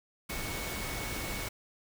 sine tone in noise, 2217 Hz, C#7, in tune, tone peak -43 dBFS, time 0.29-1.49 s, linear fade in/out 10 ms, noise pink, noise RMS -37 dBFS, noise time 0.29-1.49 s, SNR -9 dB, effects none

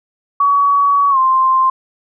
sine tone with pitch glide, 1130 to 1048.3 Hz, C#6 to C6, +33 to +3 cents, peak -9 dBFS, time 0.4-1.7 s, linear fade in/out 5 ms, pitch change -130 cents, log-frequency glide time 1.1-1.18 s, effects none

